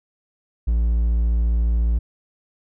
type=tone; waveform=triangle; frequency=57.2 Hz; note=A#1; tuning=32 cents flat; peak=-14 dBFS; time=0.67-1.99 s; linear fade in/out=10 ms; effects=none